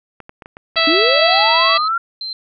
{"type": "clicks", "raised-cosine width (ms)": 0.5, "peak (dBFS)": -20, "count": 8, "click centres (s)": [0.203, 0.294, 0.422, 0.459, 0.569, 0.758, 0.793, 0.845]}
{"type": "harmonic tone", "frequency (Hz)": 658, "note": "E5", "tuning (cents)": -3, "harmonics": [1, 2, 3, 4, 5, 6, 7], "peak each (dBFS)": [-20, -20, -20, -20, -20, -20, -20], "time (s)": [0.76, 1.78], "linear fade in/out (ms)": 10}
{"type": "linear sweep", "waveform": "sine", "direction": "up", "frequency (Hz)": [284, 1396.9], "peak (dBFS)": -15, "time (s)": [0.87, 1.98], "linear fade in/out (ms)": 5}
{"type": "tone bursts", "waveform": "sine", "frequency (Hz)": 4120, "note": "C8", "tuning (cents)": -28, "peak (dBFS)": -23, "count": 3, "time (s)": [1.31, 2.33], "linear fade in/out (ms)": 2, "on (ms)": 120, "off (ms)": 330}
{"effects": []}